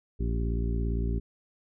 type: harmonic tone with a mistuned harmonic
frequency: 57.6 Hz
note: A#1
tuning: 20 cents flat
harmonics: 1 / 2 / 3 / 4 / 5 / 6 / 7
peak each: -27 / -34 / -37 / -38 / -41 / -45 / -40 dBFS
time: 0.19-1.2 s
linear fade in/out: 20 ms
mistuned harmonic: 7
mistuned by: -39 cents
effects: none